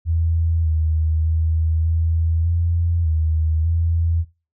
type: tone with pitch steps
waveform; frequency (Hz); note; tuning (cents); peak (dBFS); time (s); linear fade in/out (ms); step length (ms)
sine; 82.4 / 79.2 / 80.4 / 81.9 / 84.8 / 79.3 / 83.2; E2 / D#2 / E2 / E2 / E2 / D#2 / E2; 0 / +31 / -43 / -11 / +50 / +33 / +17; -16; 0.05-4.25; 50; 600
effects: noise-tail reverb RT60 0.3 s tail -18 dB re dry